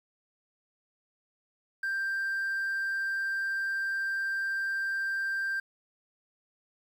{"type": "tone", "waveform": "triangle", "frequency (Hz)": 1579, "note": "G6", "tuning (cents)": 12, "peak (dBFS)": -26, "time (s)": [1.83, 5.6], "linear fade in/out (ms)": 5, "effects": ["tanh soft clip ceiling -23 dBFS", "10-bit"]}